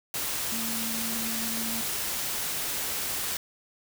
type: tone in noise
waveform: sine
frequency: 226.7 Hz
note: A#3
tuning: 48 cents flat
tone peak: -35 dBFS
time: 0.52-1.81 s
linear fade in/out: 2 ms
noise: white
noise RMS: -31 dBFS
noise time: 0.14-3.37 s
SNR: -7 dB
effects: none